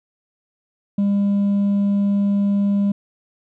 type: tone with hard clipping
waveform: triangle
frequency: 201 Hz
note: G3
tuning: 44 cents sharp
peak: -14 dBFS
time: 0.98-2.92 s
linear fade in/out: 5 ms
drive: 1 dB
effects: none